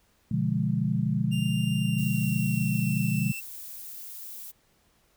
sine chord, B diminished seventh, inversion none, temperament equal, 123.47 / 146.83 / 174.61 / 207.7 Hz, B2 / D3 / F3 / Ab3, 0 / 0 / 0 / 0 cents, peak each -29 dBFS, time 0.31-3.32 s, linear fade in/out 5 ms
45% pulse tone with pitch glide, 2794 to 2671 Hz, F7 to E7, 0 to +22 cents, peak -35 dBFS, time 1.31-3.41 s, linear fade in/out 20 ms, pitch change -78 cents, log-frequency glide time 1.79-3.23 s
violet noise, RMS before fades -41 dBFS, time 1.97-4.52 s, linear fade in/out 20 ms
effects pink hiss -66 dBFS RMS until 5.16 s

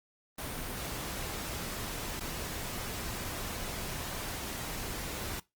pink noise with dropouts, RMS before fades -38 dBFS, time 0.38-5.4 s, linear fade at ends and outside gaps 5 ms, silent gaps 2.197-2.206 s, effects noise-tail reverb RT60 0.2 s tail -20 dB re dry + Opus 32 kbps

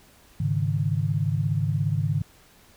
sine chord, Ab suspended fourth, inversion none, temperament equal, 103.83 / 138.59 / 155.56 Hz, Ab2 / Db3 / Eb3, 0 / 0 / 0 cents, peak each -26 dBFS, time 0.4-2.22 s, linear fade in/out 5 ms, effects pink hiss -55 dBFS RMS until 2.76 s

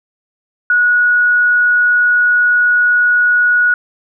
sine tone, 1459 Hz, F#6, 25 cents flat, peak -8 dBFS, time 0.7-3.74 s, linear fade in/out 2 ms, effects none

